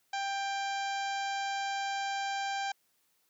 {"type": "harmonic tone", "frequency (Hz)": 790, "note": "G5", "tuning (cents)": 13, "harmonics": [1, 2, 3, 4, 5, 6, 7, 8, 9], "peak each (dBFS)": [-33, -39, -43, -45, -47, -49, -50, -51, -52], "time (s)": [0.13, 2.72], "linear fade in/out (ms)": 5, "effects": ["white hiss -73 dBFS RMS until 3.29 s", "high-pass 80 Hz 12 dB/octave"]}